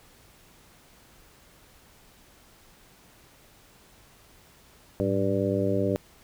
harmonic tone with a mistuned harmonic, 98 Hz, G2, in tune, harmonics 1 / 2 / 3 / 4 / 5 / 6, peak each -30 / -30 / -30 / -30 / -30 / -30 dBFS, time 5-5.96 s, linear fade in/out 0 ms, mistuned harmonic 1, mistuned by +130 cents, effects pink hiss -56 dBFS RMS until 6.23 s

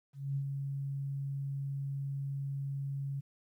sine tone with ADSR envelope, 138.59 Hz, C#3, in tune, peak -30 dBFS, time 0.13-3.21 s, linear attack 230 ms, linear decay 75 ms, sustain -4 dB, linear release 16 ms, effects 12-bit

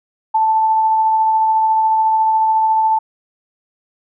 sine tone with tremolo, 880 Hz, A5, in tune, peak -10 dBFS, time 0.34-2.99 s, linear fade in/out 10 ms, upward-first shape triangle, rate 14 Hz, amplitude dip 25%, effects none

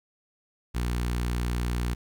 sawtooth tone with notch filter, 60 Hz, B1, 49 cents flat, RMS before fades -28 dBFS, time 0.74-1.95 s, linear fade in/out 20 ms, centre 580 Hz, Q 1.3, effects 10-bit

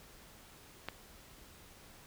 click, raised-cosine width 0.3 ms, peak -21 dBFS, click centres 0.886 s, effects pink hiss -57 dBFS RMS until 2.06 s

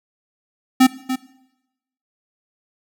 square tone with echo, 258.8 Hz, C4, 19 cents flat, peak -9 dBFS, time 0.8-0.87 s, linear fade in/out 10 ms, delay 290 ms, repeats 1, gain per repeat -11 dB, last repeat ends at 1.16 s, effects noise-tail reverb RT60 0.9 s tail -18 dB re dry

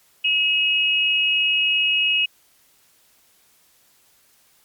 sine tone pair together, 2565 / 2888 Hz, E7 / F#7, -48 / -43 cents, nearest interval major second, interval 205 cents, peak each -19 dBFS, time 0.24-2.26 s, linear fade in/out 10 ms, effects white hiss -58 dBFS RMS until 4.64 s + MP3 96 kbps

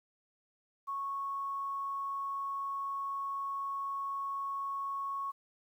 sine tone, 1104 Hz, C#6, 7 cents flat, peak -34 dBFS, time 0.87-5.32 s, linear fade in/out 20 ms, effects 11-bit

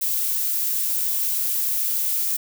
violet noise, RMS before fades -23 dBFS, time 0.01-2.37 s, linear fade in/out 10 ms, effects none

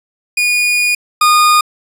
40% pulse tone pair in turn, 2449 / 1224.5 Hz, D#7 / D#6, -28 / -28 cents, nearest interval octave, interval 1200 cents, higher first, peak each -10 / -6 dBFS, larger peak second, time 0.37-0.95 / 1.21-1.61 s, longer first, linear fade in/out 5 ms, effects resampled to 32000 Hz + 8-bit

